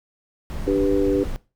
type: noise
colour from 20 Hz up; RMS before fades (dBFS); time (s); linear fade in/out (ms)
brown; -29; 0.5-1.36; 0
type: chord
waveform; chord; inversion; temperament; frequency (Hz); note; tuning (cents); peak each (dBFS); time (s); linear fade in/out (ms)
sine; G major; second; equal; 293.7 / 392 / 493.9; D4 / G4 / B4; 0 / 0 / 0; -20 / -21 / -23; 0.67-1.24; 5
effects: noise-tail reverb RT60 0.3 s tail -19 dB re dry